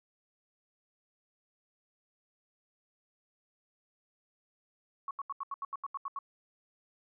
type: tone bursts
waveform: sine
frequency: 1108.7 Hz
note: C#6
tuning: in tune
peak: -34 dBFS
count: 11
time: 5.08-6.189 s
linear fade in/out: 2 ms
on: 29 ms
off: 79 ms
effects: none